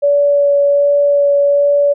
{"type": "tone with vibrato", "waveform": "sine", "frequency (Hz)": 571, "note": "D5", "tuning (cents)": -49, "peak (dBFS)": -8, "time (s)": [0.02, 1.94], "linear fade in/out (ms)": 20, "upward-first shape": "sine", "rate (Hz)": 1.3, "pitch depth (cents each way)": 9, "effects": []}